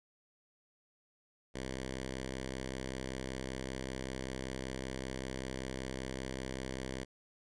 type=tone with notch filter; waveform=5% pulse; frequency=65.2 Hz; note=C2; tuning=5 cents flat; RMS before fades=-41 dBFS; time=1.54-7.05 s; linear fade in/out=20 ms; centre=770 Hz; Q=1.9; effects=resampled to 22050 Hz